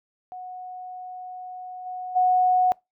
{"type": "tone with level steps", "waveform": "sine", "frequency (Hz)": 734, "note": "F#5", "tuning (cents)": -14, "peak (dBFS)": [-34, -30, -16], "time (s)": [0.32, 2.72], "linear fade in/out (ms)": 0, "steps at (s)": [1.85, 2.15], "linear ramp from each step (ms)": 20, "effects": ["noise-tail reverb RT60 0.2 s tail -25 dB re dry"]}